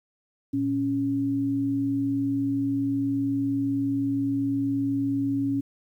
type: tone pair together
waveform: sine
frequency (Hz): 116.54 / 277.2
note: A#2 / C#4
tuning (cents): 0 / 0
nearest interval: octave + minor third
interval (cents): 1500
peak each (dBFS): -32 / -23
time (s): 0.53-5.61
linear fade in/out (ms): 10
effects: 10-bit